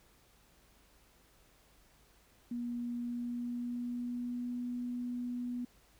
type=tone with pitch glide; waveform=sine; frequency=240 to 244.6 Hz; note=B3 to B3; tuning=-49 to -16 cents; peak=-35 dBFS; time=2.51-5.65 s; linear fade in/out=5 ms; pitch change=+33 cents; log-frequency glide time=2.98-4.6 s; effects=added 50 Hz sine -70 dBFS peak until 5.99 s + pink hiss -66 dBFS RMS until 5.99 s